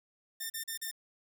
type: tone bursts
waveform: 5% pulse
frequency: 1804 Hz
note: A6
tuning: 43 cents sharp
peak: -25 dBFS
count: 4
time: 0.4-0.914 s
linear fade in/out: 10 ms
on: 100 ms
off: 38 ms
effects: 11-bit